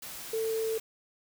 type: tone in noise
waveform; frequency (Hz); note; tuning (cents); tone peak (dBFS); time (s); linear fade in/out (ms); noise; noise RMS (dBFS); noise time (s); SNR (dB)
sine; 445.9; A4; +23; -28; 0.33-0.78; 5; white; -42; 0.02-0.8; +11
effects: none